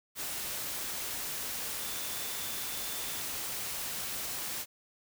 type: tone in noise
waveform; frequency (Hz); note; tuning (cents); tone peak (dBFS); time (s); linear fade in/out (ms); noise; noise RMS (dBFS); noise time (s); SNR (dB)
sine; 3521; A7; 0; -47; 1.78-3.23; 50; white; -37; 0.15-4.66; -13
effects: none